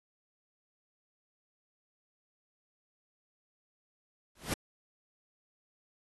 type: noise with exponential growth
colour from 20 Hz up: pink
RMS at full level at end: -29 dBFS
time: 4.35-4.54 s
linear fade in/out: 5 ms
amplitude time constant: 41 ms
effects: AAC 32 kbps